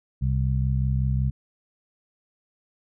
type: harmonic tone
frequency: 65.41 Hz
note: C2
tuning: in tune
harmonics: 1 / 2 / 3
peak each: -24 / -23 / -32 dBFS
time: 0.21-1.31 s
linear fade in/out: 20 ms
effects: none